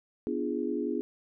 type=chord; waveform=sine; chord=B diminished seventh; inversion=none; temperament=equal with one note detuned; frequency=246.9 / 293.7 / 343.4 / 415.3 Hz; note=B3 / D4 / F4 / Ab4; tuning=0 / 0 / -29 / 0 cents; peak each=-34 dBFS; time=0.27-1.01 s; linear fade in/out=0 ms; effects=none